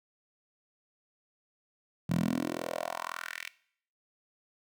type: tone with high-pass filter sweep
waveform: 10% pulse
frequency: 41.9 Hz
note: E1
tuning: 29 cents sharp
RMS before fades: -34 dBFS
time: 2.09-3.49 s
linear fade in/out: 10 ms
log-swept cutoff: 150 to 2400 Hz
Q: 3.3
effects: noise-tail reverb RT60 0.6 s tail -19 dB re dry